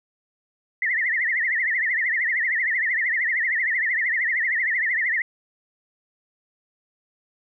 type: tone with vibrato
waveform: sine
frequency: 1935 Hz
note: B6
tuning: 36 cents flat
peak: -20 dBFS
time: 0.82-5.22 s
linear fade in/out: 2 ms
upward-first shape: triangle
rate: 13 Hz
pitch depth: 190 cents each way
effects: none